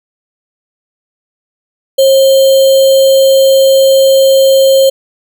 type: tone with sample-and-hold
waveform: sine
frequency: 538 Hz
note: C5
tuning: 48 cents sharp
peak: -3 dBFS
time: 1.98-4.9 s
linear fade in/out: 10 ms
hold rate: 3675 Hz
effects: none